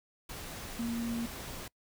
sine tone in noise, 233.1 Hz, A#3, in tune, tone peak -32 dBFS, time 0.79-1.26 s, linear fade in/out 5 ms, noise pink, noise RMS -43 dBFS, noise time 0.29-1.68 s, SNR +8 dB, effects noise-tail reverb RT60 0.1 s tail -24 dB re dry

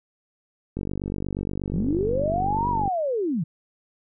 click train, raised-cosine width 3 ms, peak -16 dBFS, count 103, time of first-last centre 0.77-2.877 s, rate 48.4 Hz
sine linear two-way sweep, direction up then down, 138.59 to 987.8 to 139.3 Hz, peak -22 dBFS, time 1.73-3.44 s, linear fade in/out 10 ms, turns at 2.69 s
effects none

